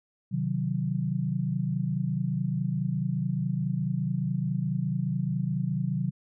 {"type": "chord", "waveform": "sine", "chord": "C diminished", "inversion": "none", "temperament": "equal", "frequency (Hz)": [130.81, 155.56, 185], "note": ["C3", "Eb3", "Gb3"], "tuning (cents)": [0, 0, 0], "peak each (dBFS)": -30, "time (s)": [0.31, 6.11], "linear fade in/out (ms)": 20, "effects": []}